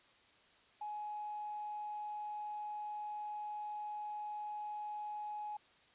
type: tone with tanh clipping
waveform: triangle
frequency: 840 Hz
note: G#5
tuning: 19 cents sharp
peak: -40 dBFS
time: 0.81-5.57 s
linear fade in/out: 5 ms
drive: 4 dB
effects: white hiss -66 dBFS RMS until 5.94 s + resampled to 8000 Hz